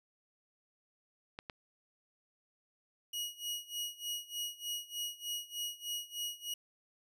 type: clicks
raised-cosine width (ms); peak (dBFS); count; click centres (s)
0.3; -26; 2; 1.389 / 1.498
type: tone with tremolo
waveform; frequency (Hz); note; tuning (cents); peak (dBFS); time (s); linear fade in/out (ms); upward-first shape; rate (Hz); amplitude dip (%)
sawtooth; 2900; F#7; -35; -32; 3.13-6.54; 5; sine; 3.3; 90
effects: none